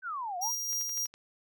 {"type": "exponential two-way sweep", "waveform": "sine", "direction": "down then up", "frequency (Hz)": [1568, 690, 1023], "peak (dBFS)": -33, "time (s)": [0.02, 0.52], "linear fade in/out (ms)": 50, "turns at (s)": 0.38}
{"type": "tone with tremolo", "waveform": "40% pulse", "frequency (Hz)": 5700, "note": "F8", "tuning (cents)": 34, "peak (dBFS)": -29, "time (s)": [0.41, 1.07], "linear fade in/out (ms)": 20, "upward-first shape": "square", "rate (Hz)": 3.6, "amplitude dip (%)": 30}
{"type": "click train", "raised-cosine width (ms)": 0.2, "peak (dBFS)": -32, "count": 6, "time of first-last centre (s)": [0.73, 1.14], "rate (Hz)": 12.2}
{"effects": []}